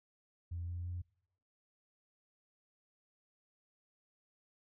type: tone with pitch steps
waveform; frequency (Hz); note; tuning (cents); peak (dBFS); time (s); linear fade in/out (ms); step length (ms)
sine; 86 / 87.2 / 88.42; F2 / F2 / F2; -26 / -2 / +22; -37; 0.51-1.02; 10; 170
effects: noise-tail reverb RT60 0.8 s tail -25 dB re dry + tanh soft clip ceiling -33 dBFS